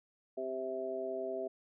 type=harmonic tone; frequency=130.81 Hz; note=C3; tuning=in tune; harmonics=2 / 3 / 4 / 5; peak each=-47 / -39 / -46 / -38 dBFS; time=0.37-1.48 s; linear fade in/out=10 ms; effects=none